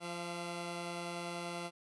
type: tone pair together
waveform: 10% pulse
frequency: 173.2 / 682.5 Hz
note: F3 / F5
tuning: -14 / -40 cents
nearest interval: 2 octaves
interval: 2374 cents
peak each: -32 / -37 dBFS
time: 0-1.71 s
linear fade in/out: 50 ms
effects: resampled to 24000 Hz